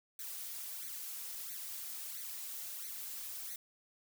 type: noise with flanger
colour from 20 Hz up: blue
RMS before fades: -44 dBFS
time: 0.19-3.56 s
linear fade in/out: 2 ms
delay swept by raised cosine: 0.48 to 4.38 ms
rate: 1.5 Hz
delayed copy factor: +1
effects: none